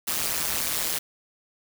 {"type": "noise with amplitude modulation", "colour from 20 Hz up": "white", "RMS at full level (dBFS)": -23, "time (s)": [0.07, 0.99], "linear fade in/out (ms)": 10, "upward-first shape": "sine", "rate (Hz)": 160, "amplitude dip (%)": 100, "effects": []}